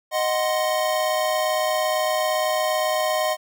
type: chord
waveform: square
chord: C diminished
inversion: first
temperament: equal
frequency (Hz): 622.3 / 740 / 1046.5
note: Eb5 / Gb5 / C6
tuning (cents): 0 / 0 / 0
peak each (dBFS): -23 / -27 / -28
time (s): 0.11-3.37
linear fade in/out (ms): 50
effects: none